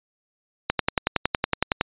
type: click train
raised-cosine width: 0.3 ms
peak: -3 dBFS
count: 13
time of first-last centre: 0.7-1.811 s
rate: 10.8 Hz
effects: resampled to 8000 Hz